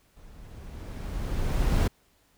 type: noise with level ramp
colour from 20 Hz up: brown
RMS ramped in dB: -50 to -20 dBFS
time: 0.16-1.88 s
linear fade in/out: 10 ms
effects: pink hiss -65 dBFS RMS until 2.37 s